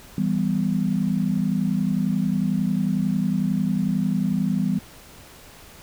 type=chord; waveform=sine; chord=E minor; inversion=none; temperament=equal; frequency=164.81 / 196 / 246.9 Hz; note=E3 / G3 / B3; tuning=0 / 0 / 0 cents; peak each=-25 / -22 / -26 dBFS; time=0.18-4.79 s; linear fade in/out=2 ms; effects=pink hiss -46 dBFS RMS until 5.82 s